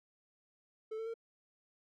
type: tone with pitch steps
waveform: triangle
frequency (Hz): 438.1 / 447.6 / 457.2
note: A4 / A4 / A#4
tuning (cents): -7 / +30 / -34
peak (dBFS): -36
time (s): 0.91-1.141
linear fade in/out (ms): 10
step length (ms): 77
effects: none